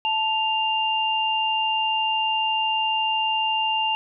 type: tone pair together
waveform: sine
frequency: 880 / 2794 Hz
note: A5 / F7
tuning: 0 / 0 cents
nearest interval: octave + minor sixth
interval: 2000 cents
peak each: -23 dBFS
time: 0.05-3.95 s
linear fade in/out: 0 ms
effects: none